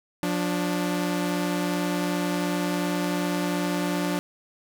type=tone pair together; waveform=sawtooth; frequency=178.21 / 293.7 Hz; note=F3 / D4; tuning=+35 / 0 cents; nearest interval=major sixth; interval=865 cents; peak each=-23 dBFS; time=0.23-4.19 s; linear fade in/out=0 ms; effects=none